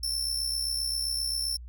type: tone with amplitude modulation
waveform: sawtooth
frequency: 5370 Hz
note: E8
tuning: 31 cents sharp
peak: -23 dBFS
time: 0.03-1.57 s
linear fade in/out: 5 ms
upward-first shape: sine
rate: 67.6 Hz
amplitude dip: 55%
effects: added 60 Hz sine -40 dBFS peak until 1.68 s